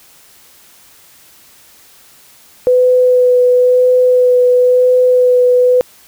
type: tone with vibrato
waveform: sine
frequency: 499.7 Hz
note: B4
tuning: 20 cents sharp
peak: -6 dBFS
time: 2.67-5.81 s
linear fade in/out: 0 ms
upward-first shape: sine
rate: 0.98 Hz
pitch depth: 12 cents each way
effects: white hiss -44 dBFS RMS until 6.07 s